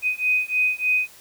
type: beating tone pair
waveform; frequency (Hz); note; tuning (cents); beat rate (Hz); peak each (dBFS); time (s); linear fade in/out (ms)
sine; 2500 / 2503.3; D#7 / D#7; +8 / +10; 3.3; -22; 0.02-1.09; 50
effects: white hiss -48 dBFS RMS until 1.2 s